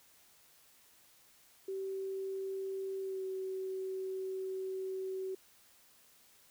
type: tone with pitch glide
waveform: sine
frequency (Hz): 385.4 to 379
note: G4 to F#4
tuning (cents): -29 to +42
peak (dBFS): -36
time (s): 1.68-5.35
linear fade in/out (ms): 5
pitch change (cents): -29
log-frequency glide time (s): 3-3.24
effects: white hiss -64 dBFS RMS until 6.5 s